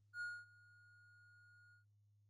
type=tone with ADSR envelope; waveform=triangle; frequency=1436 Hz; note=F6; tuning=48 cents sharp; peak=-39 dBFS; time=0.13-1.85 s; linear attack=81 ms; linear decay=240 ms; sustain=-24 dB; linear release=120 ms; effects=added 103 Hz sine -70 dBFS peak until 2.29 s + Opus 32 kbps